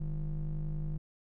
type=ring-modulated tone; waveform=triangle; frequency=89.4 Hz; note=F2; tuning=41 cents sharp; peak=-27 dBFS; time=0-0.98 s; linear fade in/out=10 ms; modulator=63.9 Hz; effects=none